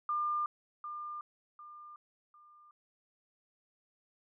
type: tone with echo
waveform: sine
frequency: 1200 Hz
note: D6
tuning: 37 cents sharp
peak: -30 dBFS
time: 0.09-0.46 s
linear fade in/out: 2 ms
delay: 750 ms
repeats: 3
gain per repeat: -9 dB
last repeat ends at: 2.71 s
effects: none